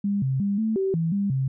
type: tone with pitch steps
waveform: sine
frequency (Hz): 201.4 / 132.7 / 200.5 / 220.4 / 384.7 / 164.4 / 200 / 133.2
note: G3 / C3 / G3 / A3 / G4 / E3 / G3 / C3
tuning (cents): +47 / +25 / +39 / +3 / -33 / -4 / +35 / +31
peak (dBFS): -21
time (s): 0.04-1.48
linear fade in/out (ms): 5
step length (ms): 180
effects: none